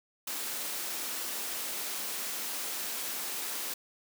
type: high-pass noise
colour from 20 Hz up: white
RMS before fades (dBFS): -36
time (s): 0.27-3.74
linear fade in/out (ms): 5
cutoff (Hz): 210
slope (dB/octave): 24
effects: none